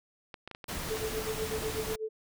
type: clicks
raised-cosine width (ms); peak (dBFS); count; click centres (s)
0.3; -26; 8; 0.342 / 0.476 / 0.513 / 0.549 / 0.642 / 0.715 / 0.887 / 0.97
type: noise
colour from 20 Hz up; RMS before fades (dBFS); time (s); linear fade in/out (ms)
pink; -37; 0.68-1.96; 10
type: tone with tremolo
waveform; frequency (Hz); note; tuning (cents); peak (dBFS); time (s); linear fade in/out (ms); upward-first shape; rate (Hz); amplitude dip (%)
sine; 437.4; A4; -10; -30; 0.9-2.09; 10; sine; 8.1; 90
effects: none